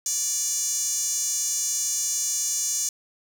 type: tone with high-pass filter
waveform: sawtooth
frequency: 583 Hz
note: D5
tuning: 13 cents flat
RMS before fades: -26 dBFS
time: 0.06-2.89 s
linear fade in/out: 2 ms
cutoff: 6500 Hz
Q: 5.9
effects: none